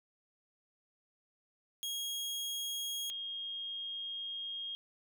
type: tone pair in turn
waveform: sawtooth / sine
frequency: 3280 / 3246 Hz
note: G#7 / G#7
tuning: -22 / -40 cents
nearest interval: unison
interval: 18 cents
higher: first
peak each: -33 / -38 dBFS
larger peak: first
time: 1.83-3.1 / 3.1-4.75 s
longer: second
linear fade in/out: 0 ms
effects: none